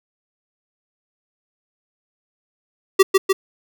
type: tone with echo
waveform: square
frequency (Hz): 385.8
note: G4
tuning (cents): -28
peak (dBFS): -8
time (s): 2.99-3.03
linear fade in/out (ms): 10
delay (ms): 150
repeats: 2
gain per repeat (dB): -3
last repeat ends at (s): 3.33
effects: none